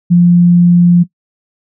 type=tone; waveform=sine; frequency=174.61 Hz; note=F3; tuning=in tune; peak=-3 dBFS; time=0.1-1.04 s; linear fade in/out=20 ms; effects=noise-tail reverb RT60 0.1 s tail -17 dB re dry